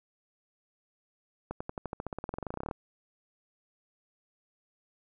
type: accelerating click train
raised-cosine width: 1 ms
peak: -21 dBFS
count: 24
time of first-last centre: 1.51-2.712 s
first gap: 95 ms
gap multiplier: 0.94
effects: none